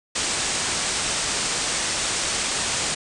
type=low-pass noise; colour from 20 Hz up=white; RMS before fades=-25 dBFS; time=0.15-2.95 s; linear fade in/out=10 ms; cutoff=9100 Hz; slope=96 dB/octave; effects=none